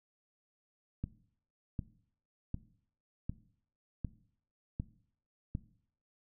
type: click train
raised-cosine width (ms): 5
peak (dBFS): -23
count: 7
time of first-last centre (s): 1.04-5.551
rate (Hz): 1.33
effects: noise-tail reverb RT60 0.6 s tail -17 dB re dry